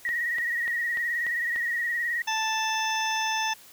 sine tone with vibrato, 1892 Hz, A#6, 25 cents sharp, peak -25 dBFS, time 0.05-2.22 s, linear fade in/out 2 ms, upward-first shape triangle, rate 19 Hz, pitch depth 57 cents each way
click train, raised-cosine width 0.3 ms, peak -23 dBFS, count 6, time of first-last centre 0.09-1.561 s, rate 3.4 Hz
harmonic tone, 881 Hz, A5, 2 cents sharp, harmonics 1 / 2 / 3 / 4 / 6 / 7, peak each -28 / -31 / -33 / -34 / -36 / -36 dBFS, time 2.27-3.54 s, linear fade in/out 10 ms
effects white hiss -51 dBFS RMS until 3.72 s

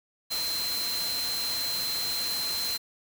sine tone in noise, 4114 Hz, C8, 30 cents flat, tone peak -29 dBFS, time 0.3-2.78 s, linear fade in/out 20 ms, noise white, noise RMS -34 dBFS, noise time 0.3-2.78 s, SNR +2 dB, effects none

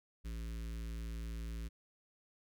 square tone with notch filter, 56 Hz, A1, 31 cents sharp, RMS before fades -42 dBFS, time 0.24-1.69 s, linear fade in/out 20 ms, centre 760 Hz, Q 0.56, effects none

